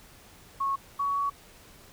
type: tone pair in turn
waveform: sine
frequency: 1098 / 1124.3 Hz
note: C#6 / C#6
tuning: -17 / +24 cents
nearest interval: unison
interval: 41 cents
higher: second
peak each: -25 dBFS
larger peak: neither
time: 0.6-0.76 / 0.99-1.3 s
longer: second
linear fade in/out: 10 ms
effects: pink hiss -53 dBFS RMS until 1.92 s